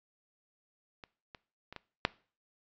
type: clicks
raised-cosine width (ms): 0.3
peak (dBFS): -30 / -30 / -29 / -26 / -9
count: 5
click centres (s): 1.038 / 1.348 / 1.726 / 1.763 / 2.051
effects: noise-tail reverb RT60 0.4 s tail -21 dB re dry + resampled to 16000 Hz